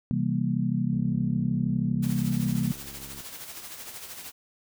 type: chord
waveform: sine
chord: C dominant seventh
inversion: none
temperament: just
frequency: 130.81 / 163.52 / 196.22 / 235.5 Hz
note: C3 / E3 / G3 / Bb3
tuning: 0 / -14 / +2 / +18 cents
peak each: -29 dBFS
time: 0.11-2.72 s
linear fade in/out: 0 ms
type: click train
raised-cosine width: 3 ms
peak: -35 dBFS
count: 158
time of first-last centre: 0.93-3.205 s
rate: 69 Hz
type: noise with tremolo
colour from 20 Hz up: white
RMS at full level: -39 dBFS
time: 2.02-4.32 s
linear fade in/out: 20 ms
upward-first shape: sine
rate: 13 Hz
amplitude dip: 50%
effects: none